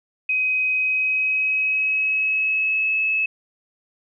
sine tone with pitch glide, 2521 to 2590 Hz, D#7 to E7, +22 to -31 cents, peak -18 dBFS, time 0.29-3.26 s, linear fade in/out 5 ms, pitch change +47 cents, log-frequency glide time 0.72-2.96 s, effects none

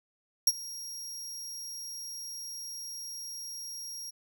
sawtooth tone with ADSR envelope, 5610 Hz, F8, 7 cents sharp, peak -15 dBFS, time 0.47-4.11 s, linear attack 4 ms, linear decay 40 ms, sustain -21 dB, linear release 17 ms, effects none

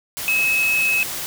sine tone in noise, 2576 Hz, E7, 41 cents flat, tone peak -16 dBFS, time 0.28-1.03 s, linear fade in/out 0 ms, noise white, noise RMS -28 dBFS, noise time 0.17-1.26 s, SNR +9 dB, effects none

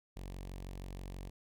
sawtooth tone with notch filter, 46.25 Hz, F#1, in tune, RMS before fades -45 dBFS, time 0.16-1.3 s, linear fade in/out 10 ms, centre 1400 Hz, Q 1.9, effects none

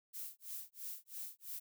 violet noise with tremolo, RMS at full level -44 dBFS, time 0.13-1.6 s, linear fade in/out 20 ms, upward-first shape sine, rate 3 Hz, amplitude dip 100%, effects none

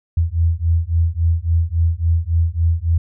sine beating tone pair, 81.6 / 85.2 Hz, E2 / F2, -17 / -42 cents, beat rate 3.6 Hz, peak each -17 dBFS, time 0.17-2.98 s, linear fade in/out 5 ms, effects none

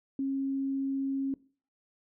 sine tone, 271.5 Hz, C#4, 36 cents flat, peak -28 dBFS, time 0.19-1.34 s, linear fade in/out 2 ms, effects noise-tail reverb RT60 0.4 s tail -20 dB re dry

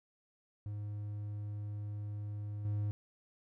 triangle tone with level steps, 103.83 Hz, G#2, in tune, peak -36 / -30 dBFS, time 0.66-2.91 s, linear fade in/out 0 ms, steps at 2.65 s, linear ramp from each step 2 ms, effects none

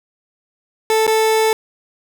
30% pulse tone with dropouts, 440.1 Hz, A4, in tune, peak -10 dBFS, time 0.9-1.53 s, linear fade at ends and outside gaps 1 ms, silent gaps 1.067-1.077 s, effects none

